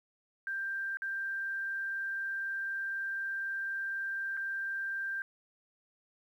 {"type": "tone with dropouts", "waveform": "sine", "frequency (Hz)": 1581, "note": "G6", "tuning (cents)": 14, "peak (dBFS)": -33, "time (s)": [0.47, 5.22], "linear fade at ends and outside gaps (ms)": 1, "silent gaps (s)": [[0.971, 1.02], [4.369, 4.373]], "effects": ["11-bit"]}